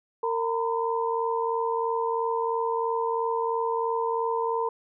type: tone cluster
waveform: sine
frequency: 457.9 / 922 / 1005 Hz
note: A#4 / A#5 / B5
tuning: -31 / -19 / +30 cents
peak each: -27 / -29 / -30 dBFS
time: 0.23-4.69 s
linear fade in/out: 5 ms
effects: none